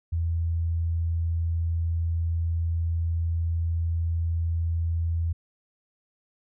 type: tone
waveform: sine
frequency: 83.3 Hz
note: E2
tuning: 19 cents sharp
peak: -23 dBFS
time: 0.12-5.33 s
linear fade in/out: 10 ms
effects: none